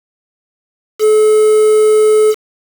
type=tone with quantisation; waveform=triangle; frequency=430 Hz; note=A4; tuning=40 cents flat; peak=-4 dBFS; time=0.99-2.35 s; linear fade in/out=50 ms; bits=4; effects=none